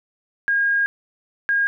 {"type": "tone pair in turn", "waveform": "sine", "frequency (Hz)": [1626, 1626], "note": ["G#6", "G#6"], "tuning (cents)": [-37, -37], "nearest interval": "unison", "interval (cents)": 0, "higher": "neither", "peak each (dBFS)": -16, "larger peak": "neither", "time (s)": [[0.48, 0.86], [1.49, 1.67]], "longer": "first", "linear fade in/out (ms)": 0, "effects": []}